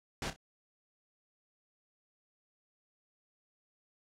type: noise with echo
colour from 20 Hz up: pink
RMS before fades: -37 dBFS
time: 0.22-0.3 s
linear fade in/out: 2 ms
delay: 31 ms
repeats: 2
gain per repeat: -11 dB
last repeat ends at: 0.362 s
effects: low-pass 7000 Hz 12 dB/octave